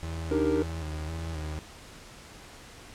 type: tone with vibrato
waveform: 35% pulse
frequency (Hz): 79.5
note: D#2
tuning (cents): +38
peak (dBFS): -31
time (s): 0.03-1.59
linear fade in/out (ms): 0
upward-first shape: square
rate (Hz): 1.9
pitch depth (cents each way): 47
type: chord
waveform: triangle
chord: Eb major seventh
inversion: third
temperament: equal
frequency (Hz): 293.7 / 311.1 / 392 / 466.2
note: D4 / Eb4 / G4 / Bb4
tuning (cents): 0 / 0 / 0 / 0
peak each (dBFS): -28 / -27 / -29 / -26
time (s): 0.31-0.63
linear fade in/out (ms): 5
effects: pink hiss -48 dBFS RMS until 2.94 s + low-pass 9000 Hz 12 dB/octave